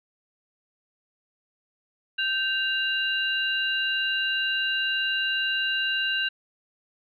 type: tone cluster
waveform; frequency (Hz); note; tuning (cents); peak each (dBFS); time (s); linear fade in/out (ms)
sine; 1556 / 2799 / 3941; G6 / F7 / B7; -13 / +3 / -4; -27 / -26 / -33; 2.18-6.29; 10
effects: none